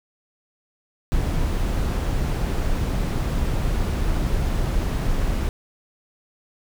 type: noise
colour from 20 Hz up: brown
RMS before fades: -22 dBFS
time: 1.12-5.49 s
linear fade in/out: 0 ms
effects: none